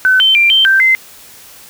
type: tone with pitch steps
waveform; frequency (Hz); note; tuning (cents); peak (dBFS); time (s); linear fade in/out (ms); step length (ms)
sine; 1517 / 3094 / 2372 / 3124 / 1565 / 2069; F#6 / G7 / D7 / G7 / G6 / C7; +43 / -23 / +17 / -7 / -3 / -20; -6; 0.05-0.95; 0; 150
effects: white hiss -38 dBFS RMS until 1.69 s